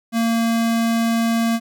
square tone, 229.3 Hz, A#3, 28 cents flat, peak -17 dBFS, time 0.12-1.6 s, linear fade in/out 50 ms, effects none

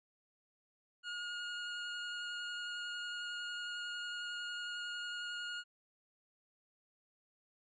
25% pulse tone with vibrato, 1433 Hz, F6, 44 cents sharp, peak -36 dBFS, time 1.03-5.64 s, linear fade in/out 50 ms, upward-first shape triangle, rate 11 Hz, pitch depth 11 cents each way, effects resampled to 16000 Hz

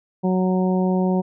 harmonic tone, 185 Hz, F#3, in tune, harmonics 1 / 2 / 3 / 4 / 5, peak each -18 / -24 / -28 / -30 / -32 dBFS, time 0.23-1.22 s, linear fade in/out 20 ms, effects none

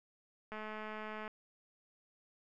click train, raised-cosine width 0.5 ms, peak -30 dBFS, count 164, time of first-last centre 0.52-1.278 s, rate 215 Hz, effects none

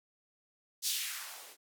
violet noise with band-pass filter sweep, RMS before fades -38 dBFS, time 0.82-1.57 s, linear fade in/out 50 ms, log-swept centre 5000 to 340 Hz, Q 1.7, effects none

